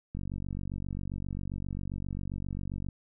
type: click train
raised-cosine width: 5 ms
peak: -24 dBFS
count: 131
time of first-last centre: 0.15-2.887 s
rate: 47.5 Hz
effects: none